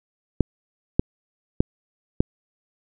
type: clicks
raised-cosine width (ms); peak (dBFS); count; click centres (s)
3; -3; 4; 0.407 / 0.995 / 1.605 / 2.205
effects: none